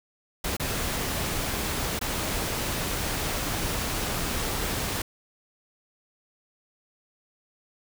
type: noise with dropouts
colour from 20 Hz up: pink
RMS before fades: -29 dBFS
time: 0.44-5.02 s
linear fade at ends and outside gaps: 5 ms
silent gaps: 0.568-0.597 / 1.992-2.012 s
effects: none